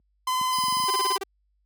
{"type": "tone with vibrato", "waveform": "45% pulse", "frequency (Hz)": 1022, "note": "C6", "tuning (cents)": -41, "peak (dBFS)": -23, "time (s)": [0.27, 1.17], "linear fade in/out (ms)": 5, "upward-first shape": "square", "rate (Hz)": 19, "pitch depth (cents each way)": 13}
{"type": "clicks", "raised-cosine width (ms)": 5, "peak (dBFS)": -23, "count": 8, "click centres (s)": [0.413, 0.586, 0.638, 0.683, 0.725, 0.769, 0.8, 0.838]}
{"type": "tone", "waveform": "sawtooth", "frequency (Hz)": 5000, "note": "D#8", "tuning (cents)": 8, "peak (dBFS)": -27, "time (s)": [0.52, 1.17], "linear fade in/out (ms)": 10}
{"type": "tone bursts", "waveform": "sawtooth", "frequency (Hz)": 389.2, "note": "G4", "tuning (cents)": -12, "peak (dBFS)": -24, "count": 7, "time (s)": [0.88, 1.236], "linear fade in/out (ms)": 5, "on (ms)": 26, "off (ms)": 29}
{"effects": ["added 50 Hz sine -42 dBFS peak until 1.65 s", "high-pass 200 Hz 12 dB/octave"]}